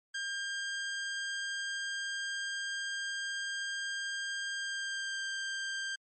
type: tone with pitch glide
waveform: sawtooth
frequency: 1601 to 1585.4 Hz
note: G6 to G6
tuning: +36 to +19 cents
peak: -31 dBFS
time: 0.14-5.96 s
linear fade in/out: 10 ms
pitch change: -17 cents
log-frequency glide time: 4.53-5.21 s
effects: MP3 32 kbps